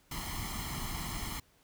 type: noise with comb filter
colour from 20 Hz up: pink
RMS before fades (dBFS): -38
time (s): 0.11-1.4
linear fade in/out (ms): 5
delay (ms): 0.96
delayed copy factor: +0.8
effects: pink hiss -67 dBFS RMS until 1.63 s